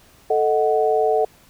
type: chord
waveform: sine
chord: D# diminished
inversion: second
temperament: equal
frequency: 440 / 622.3 / 740 Hz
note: A4 / D#5 / F#5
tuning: 0 / 0 / 0 cents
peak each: -18 / -22 / -20 dBFS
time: 0.3-1.25 s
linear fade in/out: 5 ms
effects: pink hiss -52 dBFS RMS until 1.49 s